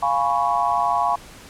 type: chord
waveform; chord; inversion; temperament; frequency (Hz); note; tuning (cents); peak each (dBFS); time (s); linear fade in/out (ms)
sine; C# dominant seventh; first; equal; 698.5 / 830.6 / 987.8 / 1108.7; E#5 / G#5 / B5 / C#6; 0 / 0 / 0 / 0; -23; 0.02-1.16; 10
effects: pink hiss -43 dBFS RMS until 1.49 s + low-pass 11000 Hz 12 dB/octave